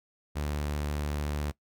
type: tone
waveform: sawtooth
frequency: 73.7 Hz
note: D2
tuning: 7 cents sharp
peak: -26 dBFS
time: 0.35-1.52 s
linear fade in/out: 20 ms
effects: noise-tail reverb RT60 0.1 s tail -20 dB re dry